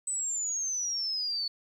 sine exponential sweep, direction down, 8140 to 4423 Hz, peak -29 dBFS, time 0.07-1.48 s, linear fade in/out 5 ms, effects 10-bit

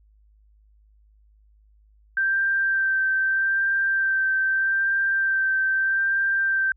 sine tone with vibrato, 1568 Hz, G6, in tune, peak -19 dBFS, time 2.17-6.72 s, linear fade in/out 2 ms, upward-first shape sine, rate 0.8 Hz, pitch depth 15 cents each way, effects added 52 Hz sine -54 dBFS peak until 6.76 s

